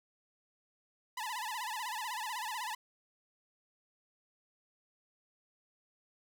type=tone with vibrato; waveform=sawtooth; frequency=928 Hz; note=A#5; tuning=8 cents flat; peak=-33 dBFS; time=1.17-2.75 s; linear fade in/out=5 ms; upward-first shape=sine; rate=16 Hz; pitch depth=160 cents each way; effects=none